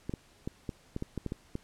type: clicks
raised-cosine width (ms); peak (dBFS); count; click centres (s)
3; -21; 10; 0.095 / 0.138 / 0.475 / 0.692 / 0.964 / 1.024 / 1.177 / 1.263 / 1.321 / 1.554
effects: pink hiss -61 dBFS RMS until 1.63 s + low-pass 10000 Hz 12 dB/octave